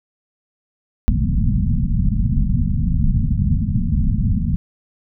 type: low-pass noise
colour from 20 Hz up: pink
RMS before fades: -17 dBFS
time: 1.08-4.56 s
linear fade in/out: 0 ms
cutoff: 240 Hz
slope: 96 dB/octave
effects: none